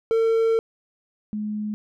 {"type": "tone pair in turn", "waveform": ["triangle", "sine"], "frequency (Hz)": [452.1, 211.3], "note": ["A4", "G#3"], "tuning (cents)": [47, 30], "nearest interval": "octave + minor second", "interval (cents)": 1317, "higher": "first", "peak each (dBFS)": [-15, -25], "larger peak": "first", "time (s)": [[0.11, 0.59], [1.33, 1.74]], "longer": "first", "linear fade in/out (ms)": 0, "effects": []}